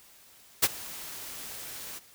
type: noise with ADSR envelope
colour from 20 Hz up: white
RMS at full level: -19 dBFS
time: 0.62-2 s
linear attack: 17 ms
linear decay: 38 ms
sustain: -22 dB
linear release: 27 ms
effects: white hiss -56 dBFS RMS until 2.14 s